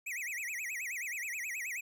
square tone with vibrato, 2212 Hz, C#7, 4 cents flat, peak -37 dBFS, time 0.06-1.81 s, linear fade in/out 10 ms, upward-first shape sine, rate 9.4 Hz, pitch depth 280 cents each way, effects none

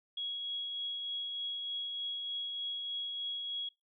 sine tone with tremolo, 3322 Hz, G#7, in tune, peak -34 dBFS, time 0.17-3.69 s, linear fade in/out 5 ms, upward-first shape triangle, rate 3.3 Hz, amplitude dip 30%, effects noise-tail reverb RT60 0.2 s tail -24 dB re dry

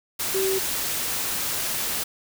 sine tone in noise, 383.9 Hz, G4, 36 cents flat, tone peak -22 dBFS, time 0.34-0.59 s, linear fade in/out 10 ms, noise white, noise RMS -27 dBFS, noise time 0.19-2.04 s, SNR +2 dB, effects none

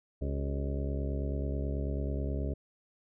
harmonic tone with a mistuned harmonic, 69.3 Hz, C#2, in tune, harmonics 1 / 2 / 3 / 4 / 5 / 6 / 7 / 8 / 9, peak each -32 / -38 / -43 / -41 / -46 / -43 / -50 / -46 / -46 dBFS, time 0.21-2.54 s, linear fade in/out 10 ms, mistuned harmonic 5, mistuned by +100 cents, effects none

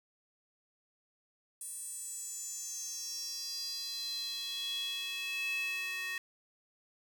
square tone with high-pass filter sweep, 371.1 Hz, F#4, 5 cents sharp, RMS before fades -39 dBFS, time 1.61-6.18 s, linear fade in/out 2 ms, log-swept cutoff 9300 to 2100 Hz, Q 7, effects none

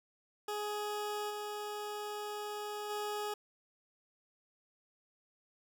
20% pulse tone with level steps, 417.7 Hz, G#4, 10 cents sharp, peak -31 / -34 / -31 dBFS, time 0.48-3.34 s, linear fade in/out 5 ms, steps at 1.29 / 2.89 s, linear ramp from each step 20 ms, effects none

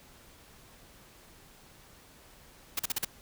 white noise bursts, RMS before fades -30 dBFS, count 5, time 2.77-3.049 s, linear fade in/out 5 ms, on 23 ms, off 41 ms, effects pink hiss -56 dBFS RMS until 3.21 s

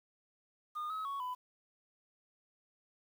sine tone with pitch steps, 1220 / 1280 / 1112 / 1000 Hz, D#6 / D#6 / C#6 / B5, -34 / +49 / +5 / +21 cents, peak -34 dBFS, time 0.75-1.35 s, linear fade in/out 20 ms, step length 150 ms, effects tanh soft clip ceiling -35 dBFS + 10-bit

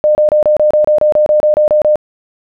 sine tone bursts, 605 Hz, D#5, 49 cents flat, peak -6 dBFS, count 14, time 0.04-1.957 s, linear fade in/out 0 ms, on 110 ms, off 29 ms, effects none

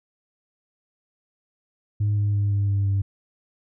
sine tone with pitch steps, 103.83 / 102.76 / 101.69 / 100.64 / 99.6 / 98.57 Hz, G#2 / G#2 / G#2 / G2 / G2 / G2, 0 / -18 / -36 / +46 / +28 / +10 cents, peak -17 dBFS, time 2-3.02 s, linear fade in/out 10 ms, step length 170 ms, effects tanh soft clip ceiling -17 dBFS

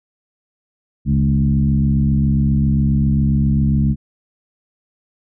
sine tone with frequency modulation, 143.8 Hz, D3, 36 cents flat, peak -12 dBFS, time 1.05-3.96 s, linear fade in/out 50 ms, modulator 67.4 Hz, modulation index 1.3, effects none

